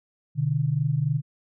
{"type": "tone pair together", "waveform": "sine", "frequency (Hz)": [126.43, 150], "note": ["B2", "D3"], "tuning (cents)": [41, 37], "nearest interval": "minor third", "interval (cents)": 296, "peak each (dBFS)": [-25, -23], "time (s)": [0.35, 1.22], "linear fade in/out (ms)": 50, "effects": []}